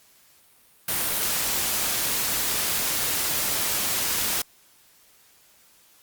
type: noise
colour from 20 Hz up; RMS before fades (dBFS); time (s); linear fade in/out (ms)
white; -25; 0.88-4.42; 5
effects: white hiss -57 dBFS RMS until 6.02 s + Opus 48 kbps